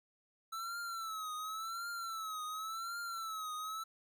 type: tone with vibrato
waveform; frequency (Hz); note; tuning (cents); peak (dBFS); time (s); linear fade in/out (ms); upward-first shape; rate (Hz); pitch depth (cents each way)
square; 1318.5; E6; 0; -40; 0.52-3.84; 10; triangle; 0.91; 110
effects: 13-bit